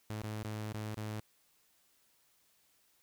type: tone with dropouts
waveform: sawtooth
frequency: 107.4 Hz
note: A2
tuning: 41 cents flat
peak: -34 dBFS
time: 0.1-1.2 s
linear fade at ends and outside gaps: 0 ms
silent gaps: 0.217-0.236 / 0.43-0.448 / 0.726-0.743 / 0.944-0.972 s
effects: white hiss -71 dBFS RMS until 3.02 s